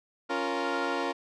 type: chord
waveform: 15% pulse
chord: Bb minor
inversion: first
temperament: equal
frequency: 277.2 / 349.2 / 466.2 Hz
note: Db4 / F4 / Bb4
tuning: 0 / 0 / 0 cents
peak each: -26 dBFS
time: 0.29-1.13 s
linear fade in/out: 20 ms
effects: low-pass 4000 Hz 12 dB/octave